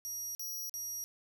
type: tone bursts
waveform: 25% pulse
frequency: 5700 Hz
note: F8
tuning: 34 cents sharp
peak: -33 dBFS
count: 3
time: 0.05-1.04 s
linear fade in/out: 0 ms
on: 300 ms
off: 45 ms
effects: none